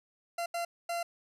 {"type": "tone bursts at uneven times", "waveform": "40% pulse", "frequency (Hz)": 686, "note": "F5", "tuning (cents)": -31, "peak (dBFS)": -31, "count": 3, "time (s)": [[0.38, 0.46], [0.54, 0.65], [0.89, 1.03]], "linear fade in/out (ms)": 5, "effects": ["resampled to 32000 Hz"]}